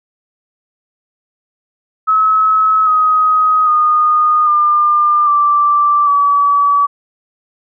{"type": "tone with pitch steps", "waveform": "sine", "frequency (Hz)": [1288, 1257.9, 1228.4, 1199.7, 1171.6, 1144.2], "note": ["E6", "D#6", "D#6", "D6", "D6", "D6"], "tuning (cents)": [-41, 19, -23, 37, -5, -45], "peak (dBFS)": -8, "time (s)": [2.07, 6.87], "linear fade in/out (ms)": 20, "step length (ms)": 800, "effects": []}